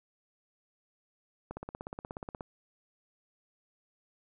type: click train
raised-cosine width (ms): 1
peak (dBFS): -25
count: 16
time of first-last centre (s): 1.51-2.408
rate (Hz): 16.7
effects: none